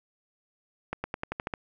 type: accelerating click train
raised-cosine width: 0.5 ms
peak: -16 dBFS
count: 8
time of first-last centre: 0.93-1.538 s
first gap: 110 ms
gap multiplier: 0.92
effects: none